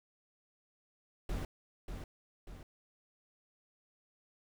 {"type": "noise with echo", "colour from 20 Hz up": "brown", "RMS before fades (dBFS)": -37, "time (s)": [1.29, 1.45], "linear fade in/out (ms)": 2, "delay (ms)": 590, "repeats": 2, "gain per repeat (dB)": -6, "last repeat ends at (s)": 2.63, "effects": []}